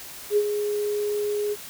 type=tone with ADSR envelope; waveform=sine; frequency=415.3 Hz; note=G#4; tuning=in tune; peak=-15 dBFS; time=0.3-1.56 s; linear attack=68 ms; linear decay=58 ms; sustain=-8 dB; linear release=37 ms; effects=white hiss -40 dBFS RMS until 1.69 s